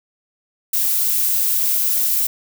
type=noise; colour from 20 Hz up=violet; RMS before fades=-18 dBFS; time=0.73-2.27 s; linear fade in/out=5 ms; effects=none